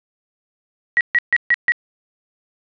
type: tone bursts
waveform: sine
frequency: 1914 Hz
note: A#6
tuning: 45 cents sharp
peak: -11 dBFS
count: 5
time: 0.97-1.72 s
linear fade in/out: 0 ms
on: 38 ms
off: 140 ms
effects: resampled to 11025 Hz + 8-bit